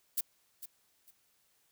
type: noise with echo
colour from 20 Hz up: violet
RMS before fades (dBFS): -31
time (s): 0.17-0.21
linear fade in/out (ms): 10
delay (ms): 450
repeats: 2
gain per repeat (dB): -13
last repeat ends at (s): 1.11
effects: white hiss -72 dBFS RMS until 1.71 s